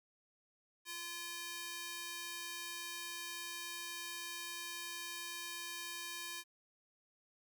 square tone with high-pass filter, 344.2 Hz, F4, 25 cents flat, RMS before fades -45 dBFS, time 0.85-6.44 s, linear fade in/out 50 ms, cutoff 2000 Hz, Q 0.61, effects none

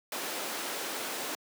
pink high-pass noise, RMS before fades -36 dBFS, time 0.12-1.35 s, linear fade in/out 2 ms, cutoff 320 Hz, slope 12 dB/octave, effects high-pass 200 Hz 12 dB/octave

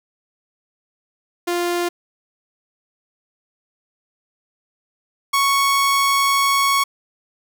sawtooth tone pair in turn, 349.2 / 1108.6 Hz, F4 / C#6, 0 / 0 cents, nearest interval octave + minor sixth, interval 2000 cents, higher second, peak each -15 / -11 dBFS, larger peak second, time 1.47-1.89 / 5.33-6.84 s, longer second, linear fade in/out 10 ms, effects none

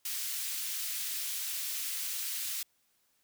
white high-pass noise, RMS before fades -36 dBFS, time 0.05-2.63 s, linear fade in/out 5 ms, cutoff 2300 Hz, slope 12 dB/octave, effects white hiss -73 dBFS RMS until 3.23 s

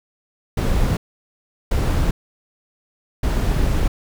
brown noise bursts at uneven times, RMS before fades -18 dBFS, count 3, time 0.57-0.97 / 1.71-2.11 / 3.23-3.88 s, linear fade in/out 5 ms, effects none

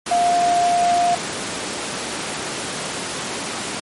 sine tone in noise, 701 Hz, F5, 6 cents sharp, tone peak -14 dBFS, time 0.11-1.15 s, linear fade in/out 5 ms, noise pink, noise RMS -25 dBFS, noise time 0.06-3.8 s, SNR +8 dB, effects high-pass 200 Hz 12 dB/octave + MP3 48 kbps

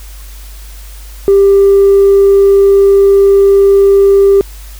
triangle tone with tanh clipping, 395.7 Hz, G4, 16 cents sharp, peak -3 dBFS, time 1.28-4.41 s, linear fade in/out 0 ms, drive 5 dB, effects added 50 Hz sine -27 dBFS peak until 4.79 s + white hiss -37 dBFS RMS until 4.79 s

